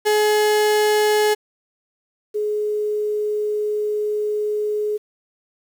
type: tone pair in turn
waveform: 35% pulse / sine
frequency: 423.1 / 421.3 Hz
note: G#4 / G#4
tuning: +32 / +25 cents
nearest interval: unison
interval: 7 cents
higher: first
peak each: -13 / -19 dBFS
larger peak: first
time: 0.05-1.35 / 2.34-4.98 s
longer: second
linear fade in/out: 20 ms
effects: 8-bit